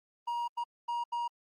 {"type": "tone bursts at uneven times", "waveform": "triangle", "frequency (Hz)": 949, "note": "A#5", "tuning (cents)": 31, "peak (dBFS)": -29, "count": 4, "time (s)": [[0.27, 0.48], [0.57, 0.64], [0.88, 1.04], [1.12, 1.28]], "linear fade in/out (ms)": 10, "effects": ["Opus 24 kbps"]}